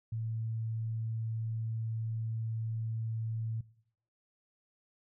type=tone; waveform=sine; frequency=112.3 Hz; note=A2; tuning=36 cents sharp; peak=-33 dBFS; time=0.12-3.61 s; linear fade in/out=5 ms; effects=noise-tail reverb RT60 0.7 s tail -21 dB re dry